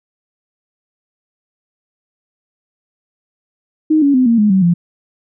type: tone with pitch steps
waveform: sine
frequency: 311.1 / 282 / 255.6 / 231.7 / 210 / 190.4 / 172.59 Hz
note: D#4 / C#4 / C4 / A#3 / G#3 / F#3 / F3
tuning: 0 / +30 / -40 / -10 / +19 / +50 / -20 cents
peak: -8 dBFS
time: 3.9-4.74 s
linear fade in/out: 10 ms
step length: 120 ms
effects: none